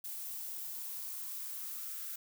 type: noise with high-pass filter sweep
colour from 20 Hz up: violet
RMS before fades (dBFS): -42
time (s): 0.04-2.16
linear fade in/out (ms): 5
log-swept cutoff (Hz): 700 to 1400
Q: 4.3
effects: none